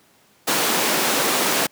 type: high-pass noise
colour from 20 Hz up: pink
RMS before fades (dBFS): -20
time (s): 0.47-1.67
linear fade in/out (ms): 10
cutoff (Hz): 270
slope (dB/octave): 12
effects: pink hiss -56 dBFS RMS until 1.71 s + high-pass 150 Hz 12 dB/octave